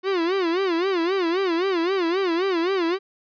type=tone with vibrato; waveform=45% pulse; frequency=359.4 Hz; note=F4; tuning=50 cents sharp; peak=-20 dBFS; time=0.03-2.99 s; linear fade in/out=50 ms; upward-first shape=sine; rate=3.8 Hz; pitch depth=160 cents each way; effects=resampled to 11025 Hz